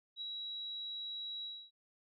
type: tone with ADSR envelope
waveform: sine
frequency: 3880 Hz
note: B7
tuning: 31 cents flat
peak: -38 dBFS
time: 0.16-1.71 s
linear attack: 56 ms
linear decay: 4 ms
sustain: -2 dB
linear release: 270 ms
effects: none